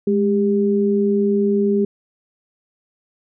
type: tone pair together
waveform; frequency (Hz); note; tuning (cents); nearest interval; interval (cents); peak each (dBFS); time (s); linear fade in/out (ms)
sine; 207.7 / 399.4; G#3 / G4; 0 / +32; major seventh; 1132; -17; 0.07-1.85; 5
effects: none